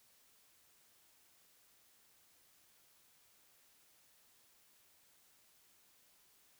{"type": "silence", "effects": ["white hiss -69 dBFS RMS until 6.59 s"]}